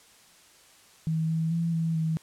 sine tone with pitch steps, 160.2 / 161.7 / 167.2 / 163.6 / 160.2 Hz, E3 / E3 / E3 / E3 / E3, -49 / -33 / +25 / -13 / -49 cents, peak -24 dBFS, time 1.07-2.17 s, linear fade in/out 0 ms, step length 220 ms, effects white hiss -56 dBFS RMS until 2.22 s + low-pass 10000 Hz 12 dB/octave

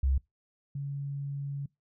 sine tone pair in turn, 67 / 140.62 Hz, C2 / C#3, +42 / +25 cents, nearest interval octave + minor second, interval 1283 cents, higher second, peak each -23 / -32 dBFS, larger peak first, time 0.03-0.18 / 0.75-1.66 s, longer second, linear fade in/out 5 ms, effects noise-tail reverb RT60 0.2 s tail -24 dB re dry

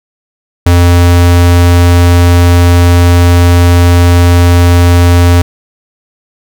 square tone, 87.31 Hz, F2, in tune, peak -3 dBFS, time 0.66-5.42 s, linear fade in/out 5 ms, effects none

